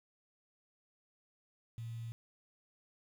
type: tone with quantisation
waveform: sine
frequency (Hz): 115.3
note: A#2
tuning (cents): -19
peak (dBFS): -40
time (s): 1.78-2.12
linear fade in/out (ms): 0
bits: 10
effects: none